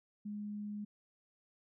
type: tone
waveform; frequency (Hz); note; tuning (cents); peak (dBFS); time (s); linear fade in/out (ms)
sine; 207.7; G#3; 0; -39; 0.25-0.85; 10
effects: none